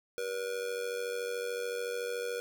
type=tone with amplitude modulation; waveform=square; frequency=480.9 Hz; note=B4; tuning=46 cents flat; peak=-31 dBFS; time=0.18-2.4 s; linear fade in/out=0 ms; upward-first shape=sine; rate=93.7 Hz; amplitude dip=70%; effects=none